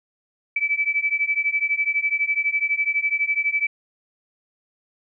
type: beating tone pair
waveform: sine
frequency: 2300 / 2312 Hz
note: D7 / D7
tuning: -37 / -28 cents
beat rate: 12 Hz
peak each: -23 / -22 dBFS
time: 0.56-3.67 s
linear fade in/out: 5 ms
effects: none